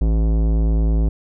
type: tone with tanh clipping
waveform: sine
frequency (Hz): 54.6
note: A1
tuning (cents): -13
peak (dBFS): -16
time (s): 0.01-1.09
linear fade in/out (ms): 5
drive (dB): 17
effects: none